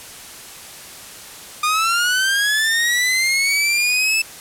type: linear sweep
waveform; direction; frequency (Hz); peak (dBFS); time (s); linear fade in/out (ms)
sawtooth; up; 1212 to 2637; -12; 1.63-4.22; 5
effects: white hiss -37 dBFS RMS until 4.4 s + low-pass 12000 Hz 12 dB/octave